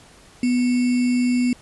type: tone with sample-and-hold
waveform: sine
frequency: 246.9 Hz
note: B3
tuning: in tune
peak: -16 dBFS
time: 0.43-1.53 s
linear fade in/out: 2 ms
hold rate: 2450 Hz
effects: pink hiss -49 dBFS RMS until 1.61 s + resampled to 24000 Hz